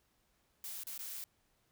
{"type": "noise with dropouts", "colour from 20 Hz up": "blue", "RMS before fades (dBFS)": -44, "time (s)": [0.64, 1.24], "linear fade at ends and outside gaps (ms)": 1, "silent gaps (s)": [[0.835, 0.869], [0.978, 0.991]], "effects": ["pink hiss -75 dBFS RMS until 1.71 s"]}